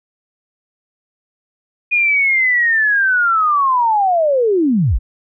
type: linear sweep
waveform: sine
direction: down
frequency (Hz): 2463 to 31.2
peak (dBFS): -11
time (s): 1.91-4.99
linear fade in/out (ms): 20
effects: none